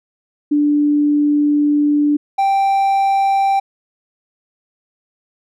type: tone pair in turn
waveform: sine / triangle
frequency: 293.7 / 784.1 Hz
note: D4 / G5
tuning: 0 / 0 cents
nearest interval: octave + perfect fourth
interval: 1700 cents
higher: second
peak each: -11 / -10 dBFS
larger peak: second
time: 0.51-2.17 / 2.38-3.6 s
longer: first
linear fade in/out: 10 ms
effects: none